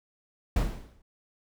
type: noise with exponential decay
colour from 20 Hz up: brown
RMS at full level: -22 dBFS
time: 0.56-1.02 s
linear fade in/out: 5 ms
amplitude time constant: 98 ms
effects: none